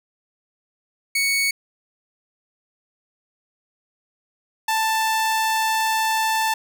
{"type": "tone pair in turn", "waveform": "sawtooth", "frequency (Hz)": [2224, 883.6], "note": ["C#7", "A5"], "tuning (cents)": [5, 7], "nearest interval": "octave + major third", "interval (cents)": 1598, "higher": "first", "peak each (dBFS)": -15, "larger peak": "neither", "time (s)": [[1.15, 1.51], [4.68, 6.54]], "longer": "second", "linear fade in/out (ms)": 5, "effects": []}